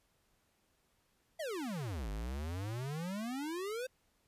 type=exponential two-way sweep; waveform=square; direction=down then up; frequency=687 to 49 to 528 Hz; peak=-38 dBFS; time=1.39-3.87 s; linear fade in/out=10 ms; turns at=2.1 s; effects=pink hiss -75 dBFS RMS until 4.27 s + resampled to 32000 Hz